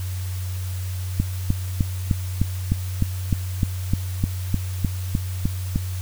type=click train; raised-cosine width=5 ms; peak=-7 dBFS; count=16; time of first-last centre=1.2-5.759 s; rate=3.29 Hz; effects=added 92 Hz sine -25 dBFS peak until 6.01 s + white hiss -40 dBFS RMS until 6.01 s